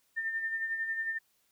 sine tone with tremolo, 1803 Hz, A6, 42 cents sharp, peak -29 dBFS, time 0.16-1.19 s, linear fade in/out 20 ms, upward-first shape sine, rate 11 Hz, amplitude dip 50%, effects white hiss -72 dBFS RMS until 1.51 s

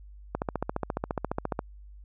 click train, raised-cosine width 1 ms, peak -14 dBFS, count 19, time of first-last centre 0.35-1.591 s, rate 14.5 Hz, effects added 50 Hz sine -45 dBFS peak until 2.04 s

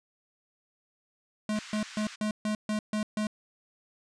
square tone bursts, 213 Hz, G#3, 44 cents sharp, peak -28 dBFS, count 8, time 1.49-3.27 s, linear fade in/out 2 ms, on 100 ms, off 140 ms
pink band-pass noise, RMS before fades -46 dBFS, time 1.55-2.16 s, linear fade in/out 10 ms, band 1300 to 7400 Hz, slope 24 dB/octave
effects resampled to 22050 Hz

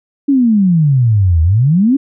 sine exponential two-way sweep, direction down then up, 289.1 to 77.78 to 289.1 Hz, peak -7 dBFS, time 0.28-1.97 s, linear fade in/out 10 ms, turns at 1.42 s, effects none

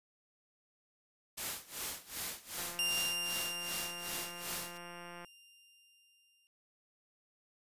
white noise with tremolo, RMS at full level -38 dBFS, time 1.37-4.78 s, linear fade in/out 10 ms, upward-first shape sine, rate 2.6 Hz, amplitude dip 90%
click train, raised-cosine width 0.5 ms, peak -34 dBFS, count 465, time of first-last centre 2.58-5.247 s, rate 174 Hz
sawtooth tone with exponential decay, 2794 Hz, F7, in tune, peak -27 dBFS, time 2.79-6.47 s, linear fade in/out 0 ms, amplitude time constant 800 ms
effects resampled to 32000 Hz

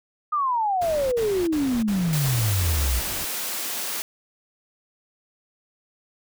sine exponential sweep, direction down, 1244.5 to 58.27 Hz, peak -20 dBFS, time 0.32-3 s, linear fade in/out 10 ms
pink noise bursts, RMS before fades -35 dBFS, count 7, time 0.81-3.25 s, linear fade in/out 10 ms, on 310 ms, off 45 ms
white high-pass noise, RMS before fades -29 dBFS, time 2.13-4.02 s, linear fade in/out 0 ms, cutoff 230 Hz, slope 12 dB/octave
effects none

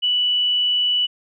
sine tone, 2960 Hz, F#7, in tune, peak -16 dBFS, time 0.02-1.07 s, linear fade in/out 20 ms, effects none

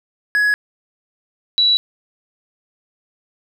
triangle / sine tone pair in turn, 1679 / 3928 Hz, G#6 / B7, +18 / -10 cents, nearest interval octave + minor third, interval 1472 cents, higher second, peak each -11 dBFS, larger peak neither, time 0.35-0.54 / 1.58-1.77 s, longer neither, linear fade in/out 0 ms, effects none

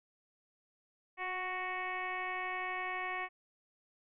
sine tone with frequency modulation, 1478 Hz, F#6, 2 cents flat, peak -35 dBFS, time 1.17-3.29 s, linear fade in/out 50 ms, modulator 371 Hz, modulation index 2.6, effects none

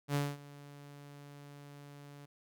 sawtooth tone with ADSR envelope, 143.4 Hz, D3, 41 cents flat, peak -25 dBFS, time 0.08-2.26 s, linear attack 69 ms, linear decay 220 ms, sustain -21 dB, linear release 12 ms, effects none

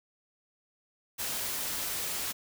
white noise, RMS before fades -34 dBFS, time 1.18-2.33 s, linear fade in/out 20 ms, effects none

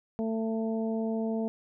harmonic tone, 223.1 Hz, A3, 24 cents sharp, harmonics 1 / 2 / 3 / 4, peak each -29 / -34 / -37 / -47 dBFS, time 0.19-1.48 s, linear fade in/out 0 ms, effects none

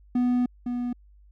triangle tone pair in turn, 246.9 / 244.3 Hz, B3 / B3, 0 / -19 cents, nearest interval unison, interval 19 cents, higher first, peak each -18 / -24 dBFS, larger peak first, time 0.15-0.46 / 0.66-0.93 s, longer first, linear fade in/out 5 ms, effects added 50 Hz sine -51 dBFS peak until 1.31 s

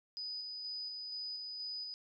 sine tone with tremolo, 4978 Hz, D#8, in tune, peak -39 dBFS, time 0.17-1.94 s, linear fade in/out 0 ms, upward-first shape square, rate 2.1 Hz, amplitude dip 25%, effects none

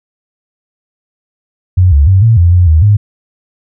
sine tone with pitch steps, 91.3 / 71.2 / 95.3 / 113.7 / 86.3 / 89.4 / 79 / 103.7 Hz, F#2 / C#2 / G2 / A#2 / F2 / F2 / D#2 / G#2, -23 / +47 / -48 / -43 / -20 / +41 / +27 / -2 cents, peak -3 dBFS, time 1.77-2.97 s, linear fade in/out 10 ms, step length 150 ms, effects none

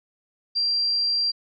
sine tone, 4734 Hz, D8, 13 cents sharp, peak -20 dBFS, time 0.55-1.32 s, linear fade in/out 20 ms, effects none

